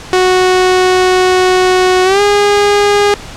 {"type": "tone with pitch glide", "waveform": "sawtooth", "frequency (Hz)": [368.6, 409], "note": ["F#4", "G#4"], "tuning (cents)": [-7, -26], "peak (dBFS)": -3, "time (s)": [0.13, 3.14], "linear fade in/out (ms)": 0, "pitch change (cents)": 181, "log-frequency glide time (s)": [2.04, 2.21], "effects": ["pink hiss -29 dBFS RMS until 3.36 s", "low-pass 7000 Hz 12 dB/octave"]}